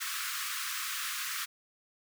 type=high-pass noise; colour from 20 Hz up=pink; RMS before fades=-36 dBFS; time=0-1.46 s; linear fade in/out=20 ms; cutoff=1100 Hz; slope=96 dB/octave; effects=none